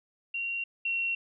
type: tone pair in turn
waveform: sine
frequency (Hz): 2753 / 2732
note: F7 / F7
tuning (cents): -25 / -39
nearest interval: unison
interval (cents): 14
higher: first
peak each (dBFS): -30 / -27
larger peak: second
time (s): 0.34-0.64 / 0.85-1.15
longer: neither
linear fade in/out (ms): 5
effects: none